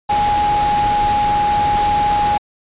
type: tone in noise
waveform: sine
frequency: 830 Hz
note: G#5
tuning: 1 cent flat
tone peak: -13 dBFS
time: 0.09-2.38 s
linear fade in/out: 10 ms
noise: pink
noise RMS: -24 dBFS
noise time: 0.09-2.38 s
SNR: +8 dB
effects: resampled to 8000 Hz